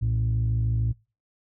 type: tone pair together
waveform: sine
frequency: 59.89 / 113.2 Hz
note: A#1 / A2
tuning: +47 / +50 cents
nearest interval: major seventh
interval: 1103 cents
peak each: -25 / -21 dBFS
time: 0.01-0.93 s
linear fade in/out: 20 ms
effects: noise-tail reverb RT60 0.3 s tail -24 dB re dry + tanh soft clip ceiling -18 dBFS